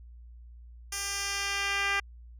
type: tone with band-pass filter sweep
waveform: 10% pulse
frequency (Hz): 398.5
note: G4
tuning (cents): +28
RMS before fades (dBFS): -31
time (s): 0.92-2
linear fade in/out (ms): 5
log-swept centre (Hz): 7900 to 2200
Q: 1.1
effects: added 59 Hz sine -46 dBFS peak until 2.39 s